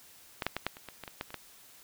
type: clicks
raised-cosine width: 0.3 ms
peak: -16 / -12 / -16 / -13 / -30 / -26 / -25 / -25 / -18 / -30 / -21 dBFS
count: 11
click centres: 0.422 / 0.466 / 0.566 / 0.666 / 0.769 / 0.887 / 1.037 / 1.078 / 1.211 / 1.305 / 1.343 s
effects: white hiss -56 dBFS RMS until 1.83 s